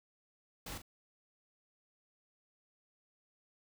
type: noise with echo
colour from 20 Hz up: pink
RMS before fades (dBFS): -44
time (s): 0.66-0.78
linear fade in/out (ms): 5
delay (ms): 39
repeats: 1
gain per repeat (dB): -9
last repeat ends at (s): 0.819
effects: none